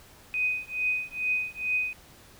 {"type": "tone with tremolo", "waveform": "sine", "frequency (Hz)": 2500, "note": "D#7", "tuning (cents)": 8, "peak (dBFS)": -22, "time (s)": [0.34, 1.93], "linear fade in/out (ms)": 0, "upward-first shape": "triangle", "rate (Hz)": 2.3, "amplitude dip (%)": 100, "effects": ["pink hiss -53 dBFS RMS until 2.39 s"]}